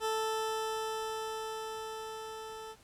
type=tone with level ramp; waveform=20% pulse; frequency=440 Hz; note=A4; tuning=in tune; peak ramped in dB=-25 to -38 dBFS; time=0-2.76 s; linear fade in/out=50 ms; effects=pink hiss -61 dBFS RMS until 2.83 s + low-pass 12000 Hz 12 dB/octave